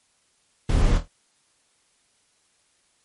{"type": "noise with echo", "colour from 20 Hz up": "brown", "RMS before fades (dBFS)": -18, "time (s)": [0.69, 0.98], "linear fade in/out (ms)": 5, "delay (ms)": 25, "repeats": 4, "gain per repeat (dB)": -8, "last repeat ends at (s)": 1.08, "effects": ["white hiss -65 dBFS RMS until 3.04 s", "MP3 48 kbps"]}